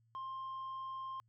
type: tone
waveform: sine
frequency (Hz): 1057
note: C6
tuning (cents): +17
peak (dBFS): -38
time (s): 0.15-1.2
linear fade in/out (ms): 0
effects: tanh soft clip ceiling -40 dBFS + added 114 Hz sine -69 dBFS peak until 1.28 s